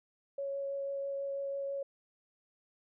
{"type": "tone with vibrato", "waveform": "sine", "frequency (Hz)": 554.4, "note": "C#5", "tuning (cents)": 0, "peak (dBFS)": -34, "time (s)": [0.38, 1.83], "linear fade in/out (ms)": 5, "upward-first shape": "triangle", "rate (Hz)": 6.1, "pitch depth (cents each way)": 9, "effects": []}